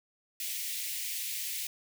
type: high-pass noise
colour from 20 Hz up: white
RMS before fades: -36 dBFS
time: 0.4-1.67 s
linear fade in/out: 2 ms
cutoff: 2000 Hz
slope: 48 dB/octave
effects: none